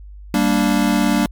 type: chord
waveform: square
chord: G minor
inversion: none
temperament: equal with one note detuned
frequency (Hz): 196 / 233.1 / 292.6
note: G3 / Bb3 / D4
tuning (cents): 0 / 0 / -6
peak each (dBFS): -19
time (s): 0.34-1.26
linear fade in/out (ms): 2
effects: added 50 Hz sine -34 dBFS peak until 1.31 s + MP3 96 kbps